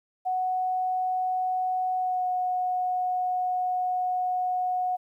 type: tone with pitch glide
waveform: sine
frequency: 740 to 731.5 Hz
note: F#5 to F#5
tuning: 0 to -20 cents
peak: -24 dBFS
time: 0.25-4.97 s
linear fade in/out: 20 ms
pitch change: -20 cents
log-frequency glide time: 1.97-2.26 s
effects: 11-bit